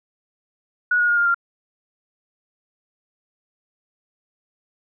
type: tone with pitch steps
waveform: sine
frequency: 1461 / 1442.6 / 1424.3 / 1406.4 / 1388.6 Hz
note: F#6 / F#6 / F6 / F6 / F6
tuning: -22 / -44 / +34 / +12 / -10 cents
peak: -15 dBFS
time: 0.91-1.345 s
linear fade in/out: 5 ms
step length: 87 ms
effects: none